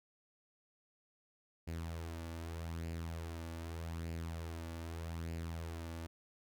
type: tone with flanger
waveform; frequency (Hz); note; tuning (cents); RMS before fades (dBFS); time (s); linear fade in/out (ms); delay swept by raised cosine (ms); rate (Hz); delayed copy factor
sawtooth; 82.8; E2; +8; -43; 1.67-6.07; 10; 0.41 to 3.51; 0.82; +0.5
effects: none